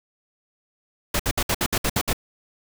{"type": "noise bursts", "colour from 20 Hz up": "pink", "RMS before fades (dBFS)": -22, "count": 9, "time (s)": [1.14, 2.131], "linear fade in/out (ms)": 5, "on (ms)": 55, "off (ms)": 62, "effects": []}